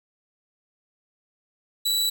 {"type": "tone", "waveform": "sawtooth", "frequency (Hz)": 3941, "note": "B7", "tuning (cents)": -4, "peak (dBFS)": -18, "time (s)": [1.85, 2.1], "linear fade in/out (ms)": 10, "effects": []}